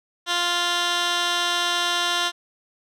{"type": "tone with band-pass filter", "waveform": "15% pulse", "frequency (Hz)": 349.2, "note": "F4", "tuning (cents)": 0, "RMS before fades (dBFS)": -23, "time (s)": [0.26, 2.32], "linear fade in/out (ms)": 50, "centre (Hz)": 3300, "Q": 1.1, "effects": []}